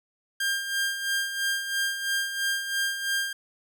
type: tone with tremolo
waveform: sawtooth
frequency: 1600 Hz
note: G6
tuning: 35 cents sharp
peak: -20 dBFS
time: 0.4-3.33 s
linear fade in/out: 5 ms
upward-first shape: sine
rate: 3 Hz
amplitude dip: 60%
effects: none